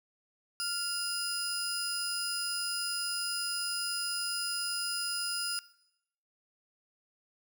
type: tone pair together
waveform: 30% pulse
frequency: 1396.9 / 4995 Hz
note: F6 / D#8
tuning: 0 / +6 cents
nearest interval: octave + minor seventh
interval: 2206 cents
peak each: -35 / -30 dBFS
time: 0.6-5.59 s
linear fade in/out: 0 ms
effects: noise-tail reverb RT60 0.8 s tail -19 dB re dry